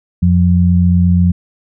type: tone pair together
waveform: sine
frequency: 88.55 / 177 Hz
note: F2 / F3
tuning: +24 / +23 cents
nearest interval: octave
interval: 1199 cents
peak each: -10 dBFS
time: 0.22-1.32 s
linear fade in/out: 10 ms
effects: none